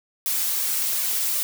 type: noise with flanger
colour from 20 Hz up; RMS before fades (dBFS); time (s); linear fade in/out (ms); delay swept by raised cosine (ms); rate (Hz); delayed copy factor
blue; -24; 0.26-1.43; 0; 1.7 to 5.9; 2.7; +0.9
effects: none